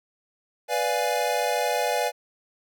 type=chord; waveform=square; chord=B diminished seventh; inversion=none; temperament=equal; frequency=493.9 / 587.3 / 698.5 / 830.6 Hz; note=B4 / D5 / F5 / Ab5; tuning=0 / 0 / 0 / 0 cents; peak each=-29 dBFS; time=0.68-2.12 s; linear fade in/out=50 ms; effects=none